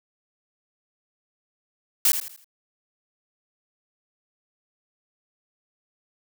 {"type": "noise with echo", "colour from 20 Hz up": "blue", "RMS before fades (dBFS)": -18, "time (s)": [2.05, 2.12], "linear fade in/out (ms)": 2, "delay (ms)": 81, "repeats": 4, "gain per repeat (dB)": -9, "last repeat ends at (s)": 2.444, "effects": []}